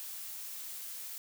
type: noise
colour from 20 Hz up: blue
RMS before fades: -43 dBFS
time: 0-1.18 s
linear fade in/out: 0 ms
effects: none